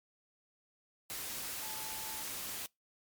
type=tone in noise; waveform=sine; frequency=870 Hz; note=A5; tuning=20 cents flat; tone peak=-49 dBFS; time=1.62-2.22 s; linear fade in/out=0 ms; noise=white; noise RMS=-41 dBFS; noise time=1.1-2.66 s; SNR=-11 dB; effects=noise-tail reverb RT60 0.2 s tail -26 dB re dry + MP3 96 kbps